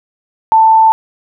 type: tone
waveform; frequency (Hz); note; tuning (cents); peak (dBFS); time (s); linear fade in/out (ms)
sine; 887; A5; +14; -4; 0.52-0.92; 0
effects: none